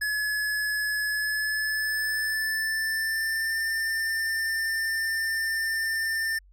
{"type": "tone with pitch glide", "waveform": "square", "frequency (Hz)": [1703, 1794.9], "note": ["G#6", "A6"], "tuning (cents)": [43, 34], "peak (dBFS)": -26, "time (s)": [0.01, 6.39], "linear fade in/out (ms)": 10, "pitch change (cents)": 91, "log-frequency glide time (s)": [1.07, 3.58], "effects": ["added 47 Hz sine -52 dBFS peak until 6.52 s"]}